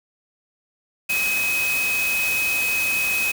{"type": "tone in noise", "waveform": "sine", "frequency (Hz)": 2537, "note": "D#7", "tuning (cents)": 33, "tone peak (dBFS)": -20, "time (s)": [1.09, 3.32], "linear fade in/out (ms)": 10, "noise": "white", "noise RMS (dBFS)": -28, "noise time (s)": [1.09, 3.32], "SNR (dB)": 5, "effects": []}